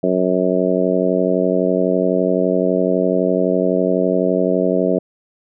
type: harmonic tone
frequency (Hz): 91.9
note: F#2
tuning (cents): -11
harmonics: 2 / 3 / 4 / 5 / 6 / 7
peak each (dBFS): -21 / -21 / -21 / -21 / -21 / -21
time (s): 0.03-4.99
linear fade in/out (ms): 5
effects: none